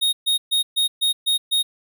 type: tone bursts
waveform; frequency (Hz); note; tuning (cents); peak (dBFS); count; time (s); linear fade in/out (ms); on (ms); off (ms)
square; 3729; A#7; 0; -17; 7; 0.01-1.63; 20; 120; 130
effects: none